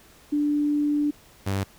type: tone pair in turn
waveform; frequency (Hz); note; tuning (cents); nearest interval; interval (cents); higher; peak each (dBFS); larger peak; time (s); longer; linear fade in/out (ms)
sine / sawtooth; 293.9 / 97.74; D4 / G2; +1 / -5; octave + perfect fifth; 1906; first; -20; neither; 0.32-1.11 / 1.46-1.64; first; 10
effects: pink hiss -53 dBFS RMS until 1.78 s